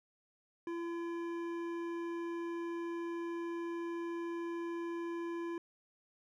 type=tone with hard clipping; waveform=sine; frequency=339.2 Hz; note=E4; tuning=50 cents sharp; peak=-39 dBFS; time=0.67-5.58 s; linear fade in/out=2 ms; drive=12 dB; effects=none